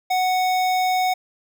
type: tone with notch filter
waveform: square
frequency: 740 Hz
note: F#5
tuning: in tune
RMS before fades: -20 dBFS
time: 0.1-1.14 s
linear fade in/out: 10 ms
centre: 10000 Hz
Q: 1.2
effects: none